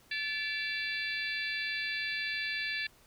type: harmonic tone with a mistuned harmonic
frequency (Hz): 579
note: D5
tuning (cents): -25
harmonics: 3 / 4 / 5 / 6 / 7 / 8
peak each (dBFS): -36 / -38 / -40 / -42 / -43 / -44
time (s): 0.11-2.87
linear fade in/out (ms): 5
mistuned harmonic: 5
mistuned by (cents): -110
effects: pink hiss -62 dBFS RMS until 3.06 s